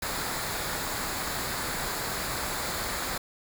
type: noise with comb filter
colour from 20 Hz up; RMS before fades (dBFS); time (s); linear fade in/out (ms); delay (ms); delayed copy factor
pink; -32; 0.02-3.18; 5; 0.34; -0.5
effects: none